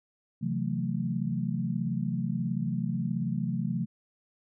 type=chord; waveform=sine; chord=F# half-diminished seventh; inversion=second; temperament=just; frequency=133.2 / 166.5 / 185 / 222 Hz; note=C3 / E3 / F#3 / A3; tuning=+31 / +18 / 0 / +16 cents; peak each=-33 dBFS; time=0.41-3.86 s; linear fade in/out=20 ms; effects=none